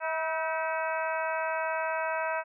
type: harmonic tone with a mistuned harmonic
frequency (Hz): 321.6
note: E4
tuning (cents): -43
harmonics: 2 / 3 / 4 / 5 / 6 / 7 / 8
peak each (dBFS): -32 / -33 / -38 / -35 / -42 / -43 / -41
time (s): 0-2.44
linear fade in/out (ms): 50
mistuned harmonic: 5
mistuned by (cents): -58
effects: none